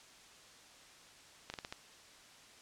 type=slowing click train; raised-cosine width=0.2 ms; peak=-24 dBFS; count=5; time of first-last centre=1.5-1.725 s; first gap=39 ms; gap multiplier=1.25; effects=white hiss -58 dBFS RMS until 2.61 s + low-pass 7000 Hz 12 dB/octave